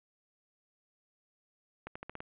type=accelerating click train; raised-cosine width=0.5 ms; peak=-26 dBFS; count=6; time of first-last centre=1.87-2.205 s; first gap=85 ms; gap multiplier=0.88; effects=resampled to 8000 Hz + 9-bit